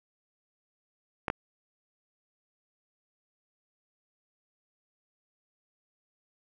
clicks, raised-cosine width 0.5 ms, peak -14 / -12 dBFS, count 2, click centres 1.282 / 1.301 s, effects none

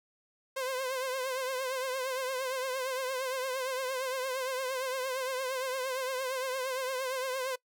sawtooth tone with vibrato, 520 Hz, C5, 11 cents flat, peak -28 dBFS, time 0.56-7.56 s, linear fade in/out 10 ms, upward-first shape triangle, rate 8.7 Hz, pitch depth 77 cents each way, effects noise-tail reverb RT60 0.1 s tail -22 dB re dry

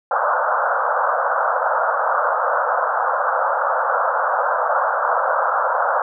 white band-pass noise, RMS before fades -19 dBFS, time 0.11-6.02 s, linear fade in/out 2 ms, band 500 to 1500 Hz, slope 96 dB/octave, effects none

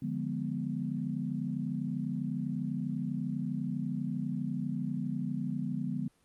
sine chord, D diminished seventh, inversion none, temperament equal with one note detuned, 146.83 / 174.61 / 206.9 / 246.9 Hz, D3 / F3 / Ab3 / Cb4, 0 / 0 / -6 / 0 cents, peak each -37 / -38 / -37 / -36 dBFS, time 0.02-6.08 s, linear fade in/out 5 ms, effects pink hiss -69 dBFS RMS until 6.24 s + Opus 32 kbps

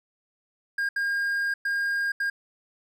triangle tone bursts at uneven times, 1616 Hz, G#6, 48 cents flat, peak -22 dBFS, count 4, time 0.78-0.89 / 0.96-1.54 / 1.65-2.12 / 2.2-2.3 s, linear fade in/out 5 ms, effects none

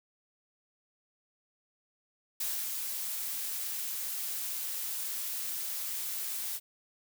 blue noise with ADSR envelope, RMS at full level -33 dBFS, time 2.4-6.6 s, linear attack 7 ms, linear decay 290 ms, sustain -3 dB, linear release 42 ms, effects none

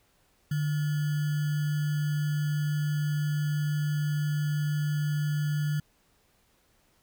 sine tone with sample-and-hold, 149 Hz, D3, 25 cents sharp, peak -25 dBFS, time 0.51-5.8 s, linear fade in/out 5 ms, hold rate 1575 Hz, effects pink hiss -67 dBFS RMS until 7.02 s

